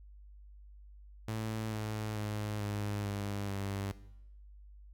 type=tone with pitch steps; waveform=sawtooth; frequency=110 / 107.67 / 105.4 / 103.17 / 100.99 / 98.85 Hz; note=A2 / A2 / G#2 / G#2 / G#2 / G2; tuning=0 / -37 / +26 / -11 / -48 / +15 cents; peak=-31 dBFS; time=1.28-3.92 s; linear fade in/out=5 ms; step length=440 ms; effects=noise-tail reverb RT60 0.8 s tail -17 dB re dry + added 50 Hz sine -51 dBFS peak until 4.93 s